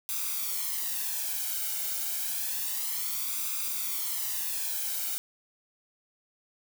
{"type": "noise with flanger", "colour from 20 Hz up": "blue", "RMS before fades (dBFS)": -32, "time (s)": [0.09, 5.18], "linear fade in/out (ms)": 0, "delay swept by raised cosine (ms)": [0.82, 1.35], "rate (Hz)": 0.29, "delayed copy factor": 0.7, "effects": []}